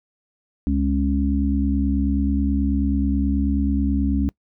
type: harmonic tone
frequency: 69.3 Hz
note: C#2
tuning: in tune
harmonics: 1 / 3 / 4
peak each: -21 / -23 / -22 dBFS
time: 0.67-4.29 s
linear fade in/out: 0 ms
effects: noise-tail reverb RT60 0.1 s tail -24 dB re dry